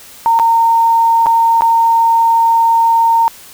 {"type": "tone with dropouts", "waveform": "sine", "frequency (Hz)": 917, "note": "A#5", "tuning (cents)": -29, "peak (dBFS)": -7, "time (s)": [0.26, 3.28], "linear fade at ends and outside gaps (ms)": 0, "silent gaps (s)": [[0.39, 0.397], [1.26, 1.267], [1.609, 1.62]], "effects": ["white hiss -37 dBFS RMS until 3.53 s"]}